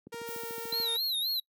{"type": "click train", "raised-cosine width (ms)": 3, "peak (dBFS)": -30, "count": 11, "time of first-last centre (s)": [0.07, 0.8], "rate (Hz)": 13.7}
{"type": "tone with pitch glide", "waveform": "sawtooth", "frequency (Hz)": [466.2, 461.1], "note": ["A#4", "A#4"], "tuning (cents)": [0, -19], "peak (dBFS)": -34, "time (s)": [0.12, 0.97], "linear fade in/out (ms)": 10, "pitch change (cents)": -19, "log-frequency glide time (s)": [0.26, 0.59]}
{"type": "noise", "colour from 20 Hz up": "violet", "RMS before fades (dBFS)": -43, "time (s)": [0.26, 0.73], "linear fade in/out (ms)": 20}
{"type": "tone with vibrato", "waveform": "square", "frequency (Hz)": 3980, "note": "B7", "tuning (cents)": 13, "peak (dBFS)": -29, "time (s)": [0.72, 1.4], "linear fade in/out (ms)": 5, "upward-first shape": "sine", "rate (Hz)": 3.8, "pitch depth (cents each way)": 140}
{"effects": ["noise-tail reverb RT60 0.1 s tail -25 dB re dry", "high-pass 200 Hz 12 dB/octave"]}